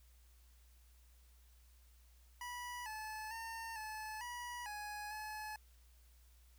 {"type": "tone with pitch steps", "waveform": "25% pulse", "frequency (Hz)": [977, 865, 909, 864, 970, 835, 855], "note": ["B5", "A5", "A#5", "A5", "B5", "G#5", "A5"], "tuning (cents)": [-19, -30, -44, -32, -31, 9, -50], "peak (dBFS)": -40, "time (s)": [2.41, 5.56], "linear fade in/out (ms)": 2, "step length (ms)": 450, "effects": ["added 60 Hz sine -62 dBFS peak until 6.58 s", "white hiss -72 dBFS RMS until 6.58 s"]}